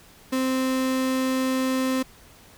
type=tone; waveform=35% pulse; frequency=260.6 Hz; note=C4; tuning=7 cents flat; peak=-20 dBFS; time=0.32-2.03 s; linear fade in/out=10 ms; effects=pink hiss -51 dBFS RMS until 2.57 s